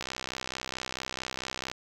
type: click train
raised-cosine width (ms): 0.2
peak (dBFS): -16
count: 111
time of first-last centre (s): 0.01-1.715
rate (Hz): 64.5
effects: 8-bit